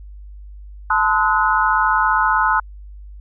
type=tone cluster; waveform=sine; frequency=875 / 1030 / 1277 / 1467 Hz; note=A5 / C6 / D#6 / F#6; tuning=-10 / -28 / +45 / -15 cents; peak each=-19 dBFS; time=0.9-2.6 s; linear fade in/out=5 ms; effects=added 50 Hz sine -34 dBFS peak until 3.2 s